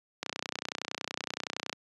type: click train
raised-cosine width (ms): 0.2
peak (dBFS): -15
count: 47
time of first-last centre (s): 0.23-1.728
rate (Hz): 30.7
effects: high-pass 200 Hz 12 dB/octave + resampled to 24000 Hz